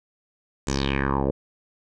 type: tone with low-pass filter sweep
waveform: 10% pulse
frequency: 68.4 Hz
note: C#2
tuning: 23 cents flat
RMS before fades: -24 dBFS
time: 0.67-1.31 s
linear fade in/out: 5 ms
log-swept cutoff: 7700 to 510 Hz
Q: 4.3
effects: none